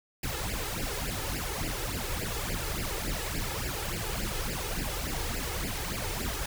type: noise with flanger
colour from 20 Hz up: pink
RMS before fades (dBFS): -33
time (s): 0.23-6.46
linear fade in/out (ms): 5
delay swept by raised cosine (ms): 0.4 to 2.4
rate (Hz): 3.5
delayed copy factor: +0.85
effects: none